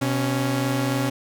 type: tone pair together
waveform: sawtooth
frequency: 126.8 / 277.2 Hz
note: B2 / C#4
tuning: +46 / 0 cents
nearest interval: octave + major second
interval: 1354 cents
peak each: -20 dBFS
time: 0.01-1.1 s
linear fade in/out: 10 ms
effects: none